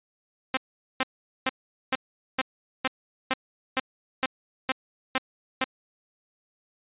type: tone bursts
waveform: 5% pulse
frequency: 261.6 Hz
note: C4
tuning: in tune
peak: -11 dBFS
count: 12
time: 0.54-5.642 s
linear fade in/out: 2 ms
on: 31 ms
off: 430 ms
effects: resampled to 8000 Hz